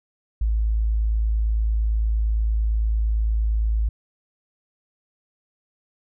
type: tone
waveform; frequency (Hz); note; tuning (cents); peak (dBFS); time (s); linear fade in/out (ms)
sine; 54.4; A1; -19; -18; 0.41-3.89; 5
effects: none